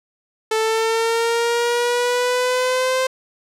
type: linear sweep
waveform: sawtooth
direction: up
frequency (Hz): 438.3 to 521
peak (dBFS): -13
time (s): 0.51-3.07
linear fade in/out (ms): 5
effects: low-pass 10000 Hz 12 dB/octave